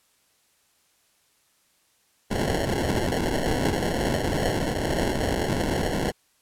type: noise with sample-and-hold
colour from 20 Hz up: blue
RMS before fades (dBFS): -25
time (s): 2.3-6.12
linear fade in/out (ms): 20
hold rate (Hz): 1225
effects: white hiss -65 dBFS RMS until 6.41 s + low-pass 12000 Hz 12 dB/octave